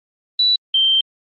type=tone pair in turn; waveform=sine; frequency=3951 / 3136 Hz; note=B7 / G7; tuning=0 / 0 cents; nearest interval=major third; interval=400 cents; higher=first; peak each=-12 dBFS; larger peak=neither; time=0.39-0.56 / 0.74-1.01 s; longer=second; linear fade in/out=5 ms; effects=Opus 32 kbps